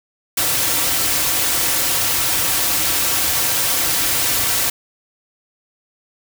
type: noise with comb filter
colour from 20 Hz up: white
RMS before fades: -18 dBFS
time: 0.37-4.7 s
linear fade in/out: 5 ms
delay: 4.8 ms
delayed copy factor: -0.55
effects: none